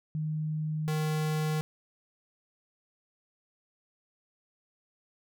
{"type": "tone pair in turn", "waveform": ["sine", "square"], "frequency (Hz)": [154.7, 154.7], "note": ["D#3", "D#3"], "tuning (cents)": [-10, -10], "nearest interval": "unison", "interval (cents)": 0, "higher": "neither", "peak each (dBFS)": [-29, -28], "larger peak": "second", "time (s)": [[0.15, 0.88], [0.88, 1.61]], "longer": "neither", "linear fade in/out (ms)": 0, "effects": []}